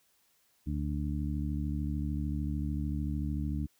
harmonic tone, 73.42 Hz, D2, in tune, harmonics 1 / 2 / 3 / 4, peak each -33 / -36 / -38 / -39 dBFS, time 0.66-3.67 s, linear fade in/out 20 ms, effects white hiss -70 dBFS RMS until 3.79 s

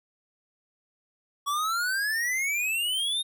square exponential sweep, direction up, 1123 to 3722 Hz, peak -26 dBFS, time 1.46-3.23 s, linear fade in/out 20 ms, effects none

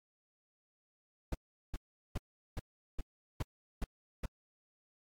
brown noise bursts, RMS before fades -34 dBFS, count 8, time 1.32-4.258 s, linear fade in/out 5 ms, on 26 ms, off 390 ms, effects AAC 64 kbps

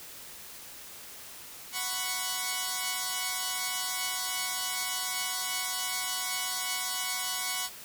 5% pulse chord, F# suspended fourth, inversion none, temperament equal, 740 / 987.8 / 1108.7 Hz, F#5 / B5 / C#6, 0 / 0 / 0 cents, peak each -24 / -24 / -22 dBFS, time 1.72-7.7 s, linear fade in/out 50 ms, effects white hiss -46 dBFS RMS until 7.84 s

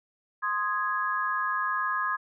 sine chord, Ab major, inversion first, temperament equal, 1046.5 / 1244.5 / 1661.2 Hz, C6 / Eb6 / Ab6, 0 / 0 / 0 cents, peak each -30 dBFS, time 0.42-2.17 s, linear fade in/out 20 ms, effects none

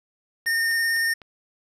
click train, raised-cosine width 0.3 ms, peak -28 dBFS, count 4, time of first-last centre 0.46-1.218 s, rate 3.96 Hz
square tone with vibrato, 1827 Hz, A#6, 35 cents flat, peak -21 dBFS, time 0.46-1.14 s, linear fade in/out 10 ms, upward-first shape square, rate 18 Hz, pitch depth 10 cents each way
effects resampled to 32000 Hz + 10-bit

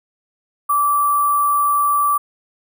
sine tone with sample-and-hold, 1161 Hz, D6, 20 cents flat, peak -13 dBFS, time 0.69-2.18 s, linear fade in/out 10 ms, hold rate 11025 Hz, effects none

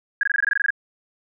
sine tone bursts, 1641 Hz, G#6, 21 cents flat, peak -16 dBFS, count 12, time 0.21-0.705 s, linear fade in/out 2 ms, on 22 ms, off 21 ms, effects none

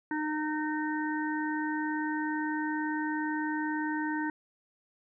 harmonic tone, 306.3 Hz, D#4, 27 cents flat, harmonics 1 / 3 / 5 / 6, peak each -31 / -36 / -38 / -39 dBFS, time 0.11-4.3 s, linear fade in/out 2 ms, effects none

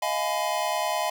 square chord, F half-diminished seventh, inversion third, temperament just, 628.6 / 698.5 / 838.1 / 1005.8 Hz, Eb5 / F5 / Ab5 / Cb6, +18 / 0 / +16 / +31 cents, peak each -31 dBFS, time 0.02-1.1 s, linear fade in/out 5 ms, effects none

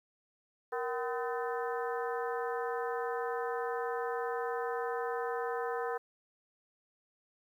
harmonic tone with a mistuned harmonic, 253.8 Hz, B3, 47 cents sharp, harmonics 2 / 3 / 4 / 5 / 6 / 7, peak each -35 / -39 / -41 / -43 / -45 / -46 dBFS, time 0.72-5.98 s, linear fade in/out 10 ms, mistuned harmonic 2, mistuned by -130 cents, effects 11-bit

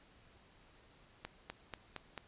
accelerating click train, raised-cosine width 0.3 ms, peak -26 dBFS, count 5, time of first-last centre 1.25-2.177 s, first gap 250 ms, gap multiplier 0.95, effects pink hiss -64 dBFS RMS until 2.27 s + resampled to 8000 Hz

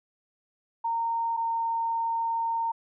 sine tone pair in turn, 921 / 916.9 Hz, A#5 / A#5, -21 / -29 cents, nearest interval unison, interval 8 cents, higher first, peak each -25 dBFS, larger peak neither, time 0.84-1.37 / 1.37-2.72 s, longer second, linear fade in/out 10 ms, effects none

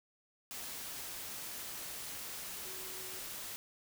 sine tone in noise, 373.5 Hz, F#4, 16 cents sharp, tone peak -54 dBFS, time 2.65-3.19 s, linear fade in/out 0 ms, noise white, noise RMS -44 dBFS, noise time 0.51-3.56 s, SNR -13 dB, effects none

